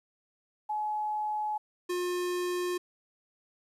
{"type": "tone pair in turn", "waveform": ["sine", "square"], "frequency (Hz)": [849, 357], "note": ["G#5", "F4"], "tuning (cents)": [38, 38], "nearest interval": "octave + minor third", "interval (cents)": 1500, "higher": "first", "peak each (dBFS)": [-29, -30], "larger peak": "first", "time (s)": [[0.69, 1.58], [1.89, 2.78]], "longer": "neither", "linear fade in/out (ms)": 10, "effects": ["resampled to 32000 Hz", "11-bit"]}